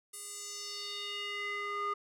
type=tone with band-pass filter sweep; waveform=square; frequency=408.3 Hz; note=G#4; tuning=29 cents flat; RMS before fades=-39 dBFS; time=0.13-1.94 s; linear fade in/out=10 ms; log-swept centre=10000 to 1200 Hz; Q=2.9; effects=none